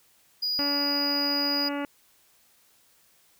triangle tone, 4907 Hz, D#8, 25 cents flat, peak -24 dBFS, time 0.42-1.69 s, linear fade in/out 10 ms
harmonic tone, 285.4 Hz, D4, 49 cents flat, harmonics 1 / 2 / 3 / 4 / 5 / 6 / 7 / 8 / 9 / 10, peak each -30 / -35 / -38 / -41 / -40 / -46 / -43 / -47 / -47 / -46 dBFS, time 0.59-1.85 s, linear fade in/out 0 ms
effects white hiss -62 dBFS RMS until 3.39 s

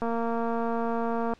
click train, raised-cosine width 1 ms, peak -17 dBFS, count 305, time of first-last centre 0.02-1.336 s, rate 231 Hz, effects pink hiss -58 dBFS RMS until 1.39 s + low-pass 5000 Hz 12 dB/octave

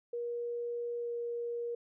sine tone with pitch glide, 475.9 to 473.2 Hz, A#4 to A#4, +36 to +26 cents, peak -34 dBFS, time 0.13-1.75 s, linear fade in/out 5 ms, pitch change -10 cents, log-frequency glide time 0.98-1.1 s, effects none

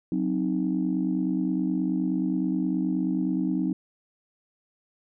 sine chord, C diminished, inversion second, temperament equal, 185 / 261.6 / 311.1 Hz, Gb3 / C4 / Eb4, 0 / 0 / 0 cents, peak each -27 dBFS, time 0.12-3.73 s, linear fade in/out 2 ms, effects tanh soft clip ceiling -15 dBFS

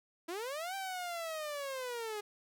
sawtooth linear two-way sweep, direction up then down, 318.8 to 786 to 409.9 Hz, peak -34 dBFS, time 0.28-2.21 s, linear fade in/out 10 ms, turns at 0.75 s, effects none

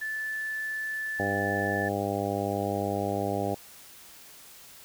sine tone, 1748 Hz, A6, 12 cents flat, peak -30 dBFS, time 0.01-1.89 s, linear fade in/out 10 ms
harmonic tone, 99.9 Hz, G2, 33 cents sharp, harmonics 1 / 2 / 3 / 4 / 5 / 6 / 7 / 8, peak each -35 / -35 / -35 / -35 / -35 / -35 / -35 / -35 dBFS, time 1.19-3.55 s, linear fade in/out 10 ms
effects white hiss -50 dBFS RMS until 4.84 s

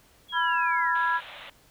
sine linear sweep, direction down, 3382 to 1661.2 Hz, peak -34 dBFS, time 0.28-0.97 s, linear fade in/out 50 ms
sine chord, F diminished, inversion second, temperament equal with one note detuned, 987.8 / 1363.4 / 1661.2 Hz, Cb6 / F6 / Ab6, 0 / -42 / 0 cents, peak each -25 / -30 / -26 dBFS, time 0.32-1.21 s, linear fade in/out 50 ms
white band-pass noise, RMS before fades -44 dBFS, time 0.95-1.5 s, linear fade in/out 5 ms, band 510 to 3800 Hz, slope 96 dB/octave
effects pink hiss -59 dBFS RMS until 1.7 s

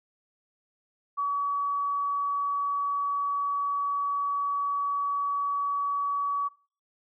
sine tone, 1136 Hz, C#6, 42 cents sharp, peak -25 dBFS, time 1.17-6.49 s, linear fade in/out 20 ms, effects noise-tail reverb RT60 0.4 s tail -20 dB re dry

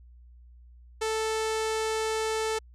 sawtooth tone with low-pass filter, 440 Hz, A4, in tune, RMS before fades -29 dBFS, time 1.01-2.59 s, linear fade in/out 10 ms, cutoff 8300 Hz, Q 1.3, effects added 60 Hz sine -49 dBFS peak until 2.74 s

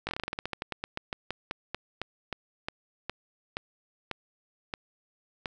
slowing click train, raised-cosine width 0.3 ms, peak -16 dBFS, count 28, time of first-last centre 0.07-5.458 s, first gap 19 ms, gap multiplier 1.15, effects none

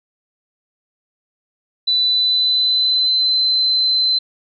sine tone with pitch glide, 3985 to 4064 Hz, B7 to B7, +15 to +49 cents, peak -13 dBFS, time 1.87-4.19 s, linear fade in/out 10 ms, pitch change +34 cents, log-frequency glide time 2.01-3.38 s, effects none

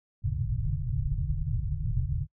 white low-pass noise, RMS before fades -29 dBFS, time 0.22-2.27 s, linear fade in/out 50 ms, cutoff 150 Hz, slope 96 dB/octave, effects noise-tail reverb RT60 0.1 s tail -25 dB re dry

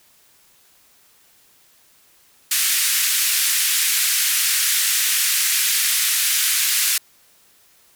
white band-pass noise, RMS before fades -19 dBFS, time 2.51-6.98 s, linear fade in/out 5 ms, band 1600 to 14000 Hz, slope 24 dB/octave, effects white hiss -55 dBFS RMS until 7.95 s

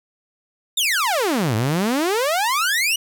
sawtooth exponential two-way sweep, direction down then up, 3798 to 103.83 to 2974 Hz, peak -14 dBFS, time 0.77-2.96 s, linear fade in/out 5 ms, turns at 1.55 s, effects none

